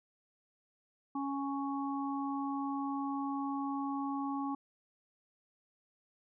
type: harmonic tone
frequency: 277.2 Hz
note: C#4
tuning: in tune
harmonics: 1 / 3 / 4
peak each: -35 / -40 / -41 dBFS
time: 1.15-4.55 s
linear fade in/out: 5 ms
effects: none